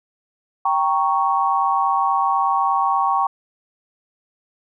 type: chord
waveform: sine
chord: G diminished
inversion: none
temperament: equal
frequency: 784 / 932.3 / 1108.7 Hz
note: G5 / Bb5 / Db6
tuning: 0 / 0 / 0 cents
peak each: -20 / -22 / -19 dBFS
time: 0.65-3.27 s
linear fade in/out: 5 ms
effects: none